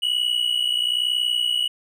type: tone pair together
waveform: triangle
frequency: 2899 / 2960 Hz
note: F#7 / F#7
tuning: -36 / 0 cents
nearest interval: unison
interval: 36 cents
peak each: -21 dBFS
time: 0.02-1.68 s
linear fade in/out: 10 ms
effects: none

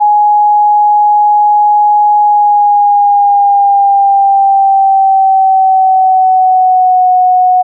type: tone with pitch glide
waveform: sine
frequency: 834 to 734.5 Hz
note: G#5 to F#5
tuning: +7 to -13 cents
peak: -4 dBFS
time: 0-7.63 s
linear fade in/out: 20 ms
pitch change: -220 cents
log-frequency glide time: 2.2-7.1 s
effects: none

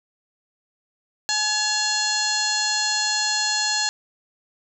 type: harmonic tone with a mistuned harmonic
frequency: 849 Hz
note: G#5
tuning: 38 cents sharp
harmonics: 1 / 2 / 3 / 4 / 5 / 6 / 7 / 8 / 9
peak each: -29 / -27 / -33 / -33 / -24 / -33 / -33 / -28 / -34 dBFS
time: 1.29-3.89 s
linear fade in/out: 0 ms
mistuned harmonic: 3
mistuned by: +140 cents
effects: none

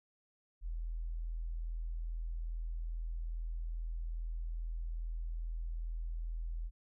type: tone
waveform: sine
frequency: 41.2 Hz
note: E1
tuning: in tune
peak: -36 dBFS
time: 0.61-6.71 s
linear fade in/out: 50 ms
effects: none

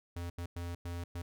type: tone bursts at uneven times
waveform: square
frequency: 86.5 Hz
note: F2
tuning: 16 cents flat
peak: -38 dBFS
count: 5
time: 0.16-0.3 / 0.38-0.46 / 0.56-0.75 / 0.85-1.04 / 1.15-1.22 s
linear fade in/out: 5 ms
effects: none

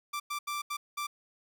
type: tone bursts at uneven times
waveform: sawtooth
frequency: 1174.7 Hz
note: D6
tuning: in tune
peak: -29 dBFS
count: 5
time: 0.13-0.2 / 0.3-0.39 / 0.47-0.62 / 0.7-0.77 / 0.97-1.07 s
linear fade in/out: 10 ms
effects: 11-bit

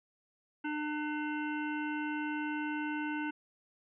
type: harmonic tone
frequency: 300 Hz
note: D4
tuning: 37 cents sharp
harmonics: 1 / 3 / 5 / 7 / 9 / 10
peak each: -35 / -41 / -40 / -48 / -46 / -56 dBFS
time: 0.64-3.31 s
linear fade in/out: 10 ms
effects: none

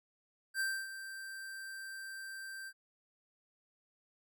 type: tone with ADSR envelope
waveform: square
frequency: 1568 Hz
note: G6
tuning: in tune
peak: -32 dBFS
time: 0.54-2.73 s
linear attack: 60 ms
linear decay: 270 ms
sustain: -12 dB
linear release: 56 ms
effects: none

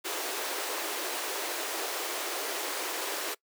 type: high-pass noise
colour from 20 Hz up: pink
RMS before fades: -34 dBFS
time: 0.04-3.35 s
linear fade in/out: 20 ms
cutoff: 330 Hz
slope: 48 dB/octave
effects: noise-tail reverb RT60 0.1 s tail -22 dB re dry

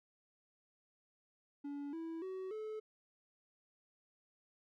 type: tone with pitch steps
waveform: triangle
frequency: 285.4 / 327.8 / 376.6 / 432.6 Hz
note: D4 / E4 / F#4 / A4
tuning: -49 / -10 / +31 / -29 cents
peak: -39 dBFS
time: 1.64-2.8 s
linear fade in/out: 10 ms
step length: 290 ms
effects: none

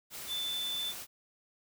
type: tone in noise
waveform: sine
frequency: 3520 Hz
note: A7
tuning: in tune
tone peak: -33 dBFS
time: 0.27-0.94 s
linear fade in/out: 50 ms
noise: white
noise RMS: -43 dBFS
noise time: 0.1-1.07 s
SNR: +7 dB
effects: none

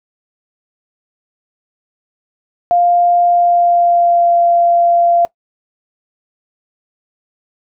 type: tone with pitch glide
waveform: sine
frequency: 700 to 689.6 Hz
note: F5 to F5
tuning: +4 to -22 cents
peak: -8 dBFS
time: 2.71-5.25 s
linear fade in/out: 0 ms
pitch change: -26 cents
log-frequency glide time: 3.25-4.35 s
effects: noise-tail reverb RT60 0.1 s tail -21 dB re dry

